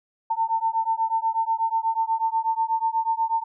sine beating tone pair, 896 / 904.2 Hz, A5 / A5, +31 / +47 cents, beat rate 8.2 Hz, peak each -24 dBFS, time 0.3-3.44 s, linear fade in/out 10 ms, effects none

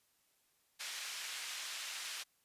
pink band-pass noise, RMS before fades -44 dBFS, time 0.79-2.24 s, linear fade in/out 20 ms, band 2000 to 8000 Hz, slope 12 dB/octave, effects white hiss -75 dBFS RMS until 2.44 s + resampled to 32000 Hz

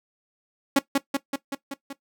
sawtooth tone with echo, 277.2 Hz, C#4, in tune, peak -11 dBFS, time 0.76-0.79 s, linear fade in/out 5 ms, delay 190 ms, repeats 6, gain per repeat -3 dB, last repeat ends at 1.93 s, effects noise-tail reverb RT60 0.1 s tail -17 dB re dry

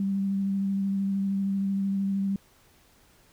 sine tone with vibrato, 196 Hz, G3, in tune, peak -24 dBFS, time 0-2.36 s, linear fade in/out 2 ms, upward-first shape square, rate 13 Hz, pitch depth 11 cents each way, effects pink hiss -60 dBFS RMS until 3.32 s

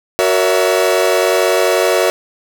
40% pulse chord, F# dominant seventh, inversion none, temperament equal with one note detuned, 370 / 466.2 / 568 / 659.3 Hz, F#4 / A#4 / C#5 / E5, 0 / 0 / +42 / 0 cents, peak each -16 dBFS, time 0.19-2.1 s, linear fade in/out 0 ms, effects none

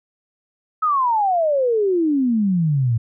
sine exponential sweep, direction down, 1300 to 110 Hz, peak -15 dBFS, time 0.82-2.98 s, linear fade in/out 10 ms, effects none

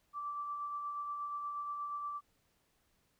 sine tone with tremolo, 1166 Hz, D6, 13 cents flat, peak -36 dBFS, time 0.13-2.21 s, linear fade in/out 50 ms, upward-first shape sine, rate 8.4 Hz, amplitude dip 30%, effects pink hiss -75 dBFS RMS until 3.19 s

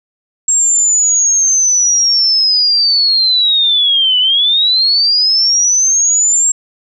sine linear two-way sweep, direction down then up, 7550 to 2955 to 7550 Hz, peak -8 dBFS, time 0.48-6.52 s, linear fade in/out 5 ms, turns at 4.19 s, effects none

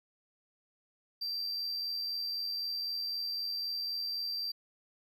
triangle tone with amplitude modulation, 4699 Hz, D8, in tune, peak -31 dBFS, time 1.21-4.52 s, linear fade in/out 10 ms, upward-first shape sine, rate 83.9 Hz, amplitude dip 30%, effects none

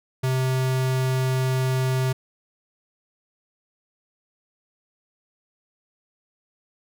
square tone, 130.1 Hz, C3, 9 cents flat, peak -21 dBFS, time 0.23-2.13 s, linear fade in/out 10 ms, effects none

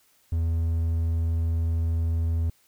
triangle tone with vibrato, 82.41 Hz, E2, in tune, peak -20 dBFS, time 0.32-2.5 s, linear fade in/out 5 ms, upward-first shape square, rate 20 Hz, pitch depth 10 cents each way, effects white hiss -63 dBFS RMS until 2.67 s

